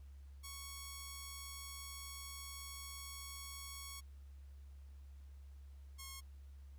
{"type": "tone pair in turn", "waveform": "5% pulse", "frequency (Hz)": [1108.7, 1085.3], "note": ["C#6", "C#6"], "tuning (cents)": [0, -37], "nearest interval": "unison", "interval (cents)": 37, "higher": "first", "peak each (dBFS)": [-36, -37], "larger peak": "first", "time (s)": [[0.43, 4.01], [5.98, 6.21]], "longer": "first", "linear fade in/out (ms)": 20, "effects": ["added 69 Hz sine -52 dBFS peak until 6.78 s", "pink hiss -75 dBFS RMS until 6.78 s"]}